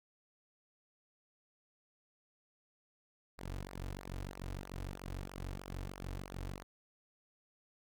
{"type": "tone with flanger", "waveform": "sawtooth", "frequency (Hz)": 46.74, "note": "F#1", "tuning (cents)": 18, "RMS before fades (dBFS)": -44, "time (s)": [3.38, 6.63], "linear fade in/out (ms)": 0, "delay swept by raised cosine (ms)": [0.26, 5.46], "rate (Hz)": 3.1, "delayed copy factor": -0.75, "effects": []}